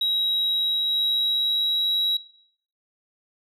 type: tone with pitch glide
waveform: sine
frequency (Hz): 3841 to 3870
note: B7 to B7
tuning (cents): -49 to -36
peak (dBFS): -18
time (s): 0.01-2.17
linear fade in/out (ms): 5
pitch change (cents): +13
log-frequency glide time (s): 0.47-1.9
effects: noise-tail reverb RT60 0.6 s tail -18 dB re dry + tanh soft clip ceiling -18 dBFS